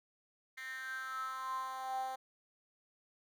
10% pulse tone with high-pass filter sweep, 261.6 Hz, C4, in tune, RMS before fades -41 dBFS, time 0.57-2.16 s, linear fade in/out 10 ms, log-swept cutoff 2000 to 690 Hz, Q 9.1, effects none

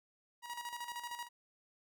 sawtooth tone with tremolo, 957 Hz, A#5, 45 cents sharp, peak -36 dBFS, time 0.42-1.29 s, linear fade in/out 50 ms, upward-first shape square, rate 13 Hz, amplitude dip 60%, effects none

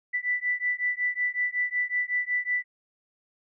sine beating tone pair, 1975.5 / 1980.9 Hz, B6 / B6, 0 / +5 cents, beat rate 5.4 Hz, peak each -28 dBFS, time 0.13-2.64 s, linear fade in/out 20 ms, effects none

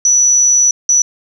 sine tone bursts at uneven times, 5920 Hz, F#8, in tune, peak -7 dBFS, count 2, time 0.05-0.71 / 0.89-1.02 s, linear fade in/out 2 ms, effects 7-bit

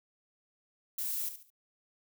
violet noise with echo, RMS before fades -35 dBFS, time 0.98-1.29 s, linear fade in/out 5 ms, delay 71 ms, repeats 3, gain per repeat -10 dB, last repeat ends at 1.503 s, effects none

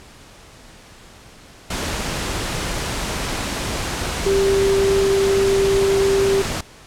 sine tone in noise, 392 Hz, G4, in tune, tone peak -14 dBFS, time 4.26-6.42 s, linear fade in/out 5 ms, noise pink, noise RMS -24 dBFS, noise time 1.7-6.61 s, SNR +7 dB, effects pink hiss -44 dBFS RMS until 6.86 s + low-pass 9000 Hz 12 dB/octave

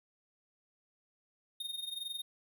square tone with amplitude modulation, 3695 Hz, A#7, 16 cents flat, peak -36 dBFS, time 1.6-2.22 s, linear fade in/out 5 ms, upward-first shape sine, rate 22 Hz, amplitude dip 75%, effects none

